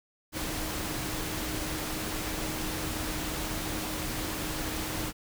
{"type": "tone in noise", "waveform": "sine", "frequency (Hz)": 311.1, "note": "D#4", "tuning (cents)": 0, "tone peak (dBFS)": -39, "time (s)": [0.32, 5.13], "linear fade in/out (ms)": 50, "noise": "pink", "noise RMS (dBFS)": -34, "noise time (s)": [0.32, 5.13], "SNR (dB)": -8, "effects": []}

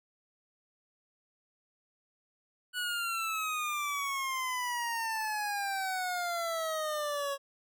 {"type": "exponential sweep", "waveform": "25% pulse", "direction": "down", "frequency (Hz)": [1480, 552], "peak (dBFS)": -28, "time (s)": [2.73, 7.38], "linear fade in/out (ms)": 50, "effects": []}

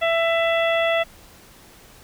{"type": "harmonic tone with a mistuned harmonic", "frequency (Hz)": 665, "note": "E5", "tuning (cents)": 15, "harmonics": [1, 2, 3, 4, 5], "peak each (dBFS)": [-19, -28, -25, -28, -30], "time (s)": [0.01, 1.04], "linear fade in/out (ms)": 20, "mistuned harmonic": 5, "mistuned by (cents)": 24, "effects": ["pink hiss -48 dBFS RMS until 2.03 s"]}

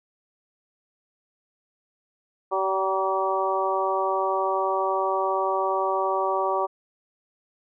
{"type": "harmonic tone with a mistuned harmonic", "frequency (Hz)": 191.5, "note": "G3", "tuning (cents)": -40, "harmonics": [2, 3, 4, 5, 6], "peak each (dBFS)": [-28, -28, -28, -28, -28], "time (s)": [2.51, 6.67], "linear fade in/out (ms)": 20, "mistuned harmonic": 5, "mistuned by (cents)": -16, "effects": []}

